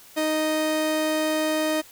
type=tone pair together; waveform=45% pulse; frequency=311 / 622 Hz; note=D#4 / D#5; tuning=-1 / -1 cents; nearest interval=octave; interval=1200 cents; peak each=-25 dBFS; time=0.16-1.82 s; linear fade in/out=20 ms; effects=white hiss -49 dBFS RMS until 1.91 s